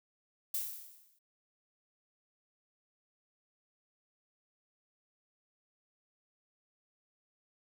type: noise with exponential decay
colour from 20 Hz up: violet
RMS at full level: -33 dBFS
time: 0.54-1.19 s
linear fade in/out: 5 ms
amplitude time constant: 140 ms
effects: none